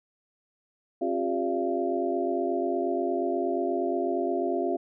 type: tone cluster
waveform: sine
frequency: 268.8 / 354.4 / 402.8 / 586 / 681 Hz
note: C4 / F4 / G4 / D5 / F5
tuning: +47 / +25 / +47 / -4 / -44 cents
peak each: -32 / -29 / -32 / -36 / -30 dBFS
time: 1.01-4.77 s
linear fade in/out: 10 ms
effects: none